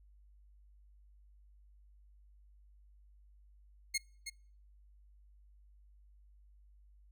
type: tone with echo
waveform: 15% pulse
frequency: 2154 Hz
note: C7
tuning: 50 cents sharp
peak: -25 dBFS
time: 3.94-3.98 s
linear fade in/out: 10 ms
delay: 320 ms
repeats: 1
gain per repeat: -9 dB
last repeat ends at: 4.3 s
effects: noise-tail reverb RT60 0.5 s tail -26 dB re dry + added 50 Hz sine -59 dBFS peak until 7.11 s